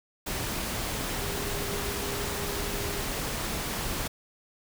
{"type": "tone in noise", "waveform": "sine", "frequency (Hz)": 405, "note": "G#4", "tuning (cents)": -43, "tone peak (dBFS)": -37, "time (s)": [1.21, 3.02], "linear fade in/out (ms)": 10, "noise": "pink", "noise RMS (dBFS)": -32, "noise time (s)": [0.26, 4.08], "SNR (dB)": -8, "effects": []}